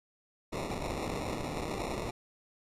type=noise with sample-and-hold; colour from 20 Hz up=white; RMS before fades=-36 dBFS; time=0.52-2.11 s; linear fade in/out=10 ms; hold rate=1575 Hz; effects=low-pass 10000 Hz 12 dB/octave